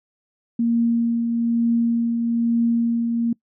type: tone with tremolo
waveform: sine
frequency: 233.1 Hz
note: A#3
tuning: in tune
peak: -15 dBFS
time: 0.59-3.33 s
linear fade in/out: 5 ms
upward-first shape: triangle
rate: 1.1 Hz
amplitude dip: 40%
effects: noise-tail reverb RT60 0.1 s tail -24 dB re dry